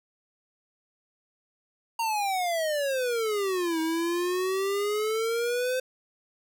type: exponential two-way sweep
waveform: square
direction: down then up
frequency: 932 to 318.6 to 517 Hz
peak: -26 dBFS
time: 1.99-5.8 s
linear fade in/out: 5 ms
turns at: 3.8 s
effects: none